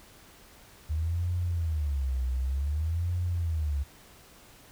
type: tone with vibrato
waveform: sine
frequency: 75 Hz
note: D2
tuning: 37 cents sharp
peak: -26 dBFS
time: 0.89-3.84 s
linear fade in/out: 20 ms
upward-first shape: sine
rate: 0.54 Hz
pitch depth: 290 cents each way
effects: pink hiss -54 dBFS RMS until 4.71 s